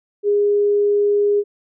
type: tone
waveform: sine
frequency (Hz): 410.1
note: G#4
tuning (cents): -22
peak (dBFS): -13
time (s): 0.23-1.44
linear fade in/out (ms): 50
effects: none